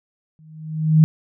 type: tone with exponential growth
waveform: sine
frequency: 156.7 Hz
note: D#3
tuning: 13 cents sharp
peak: -6 dBFS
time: 0.39-1.04 s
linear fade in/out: 0 ms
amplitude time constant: 140 ms
effects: none